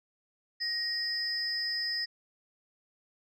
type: tone cluster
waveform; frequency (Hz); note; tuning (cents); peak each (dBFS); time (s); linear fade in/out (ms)
sine; 1875 / 4809 / 5100; A#6 / D8 / D#8; +10 / +40 / +42; -35 / -39 / -31; 0.6-2.06; 20
effects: tanh soft clip ceiling -22 dBFS